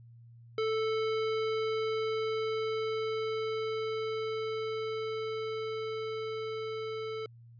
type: tone with level ramp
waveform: square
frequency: 440 Hz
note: A4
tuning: in tune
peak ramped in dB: -29 to -36 dBFS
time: 0.58-7.26 s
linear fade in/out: 2 ms
effects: added 117 Hz sine -51 dBFS peak until 7.59 s + resampled to 11025 Hz